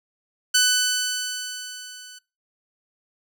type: tone with level ramp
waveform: 10% pulse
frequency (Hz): 1500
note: F#6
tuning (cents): +23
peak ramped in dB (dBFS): -6 to -33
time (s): 0.54-2.19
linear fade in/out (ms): 10
effects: noise-tail reverb RT60 0.3 s tail -25 dB re dry